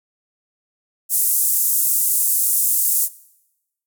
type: band-pass noise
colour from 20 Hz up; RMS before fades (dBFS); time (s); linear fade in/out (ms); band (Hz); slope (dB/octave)
white; -18; 1.09-3.09; 50; 8100 to 16000; 24
effects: noise-tail reverb RT60 0.9 s tail -20 dB re dry